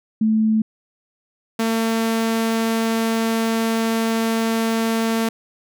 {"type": "tone pair in turn", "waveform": ["sine", "sawtooth"], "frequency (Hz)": [218.7, 225.8], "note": ["A3", "A3"], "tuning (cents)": [-10, 45], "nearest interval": "minor second", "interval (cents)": 55, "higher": "second", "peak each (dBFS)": -14, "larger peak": "neither", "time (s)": [[0.21, 0.62], [1.59, 5.29]], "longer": "second", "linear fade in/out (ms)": 5, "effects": []}